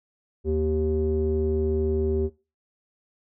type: tone with low-pass filter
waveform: square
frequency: 77.78 Hz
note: D#2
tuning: in tune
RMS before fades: -24 dBFS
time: 0.44-2.3 s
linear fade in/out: 50 ms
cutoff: 380 Hz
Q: 6.5
effects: noise-tail reverb RT60 0.3 s tail -20 dB re dry